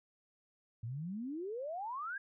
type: exponential sweep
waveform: sine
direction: up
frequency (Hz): 107.8 to 1661.2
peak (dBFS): -38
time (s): 0.83-2.18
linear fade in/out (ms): 5
effects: none